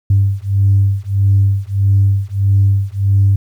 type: beating tone pair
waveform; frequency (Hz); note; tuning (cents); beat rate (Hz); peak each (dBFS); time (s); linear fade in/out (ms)
sine; 98 / 99.6; G2 / G2; 0 / +28; 1.6; -12; 0.1-3.36; 5
effects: tanh soft clip ceiling -3 dBFS + 8-bit